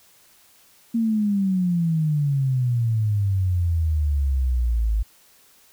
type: exponential sweep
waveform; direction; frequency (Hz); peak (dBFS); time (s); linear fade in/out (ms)
sine; down; 233.1 to 51.91; -18; 0.94-5.03; 10
effects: white hiss -55 dBFS RMS until 5.72 s